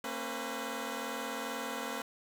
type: tone cluster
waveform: 10% pulse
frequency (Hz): 228.9 / 270.2 / 499.6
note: A#3 / C#4 / B4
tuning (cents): -31 / -44 / +20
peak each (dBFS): -32 / -32 / -33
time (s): 0.04-2.02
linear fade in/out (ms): 2
effects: none